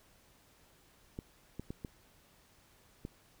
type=clicks; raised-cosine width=3 ms; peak=-27 dBFS; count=5; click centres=1.189 / 1.596 / 1.705 / 1.848 / 3.051 s; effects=pink hiss -65 dBFS RMS until 3.4 s